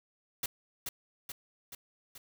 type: noise with echo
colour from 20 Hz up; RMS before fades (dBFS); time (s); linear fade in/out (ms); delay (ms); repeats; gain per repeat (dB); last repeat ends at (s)
white; -33; 0.43-0.46; 5; 430; 4; -4; 2.18
effects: none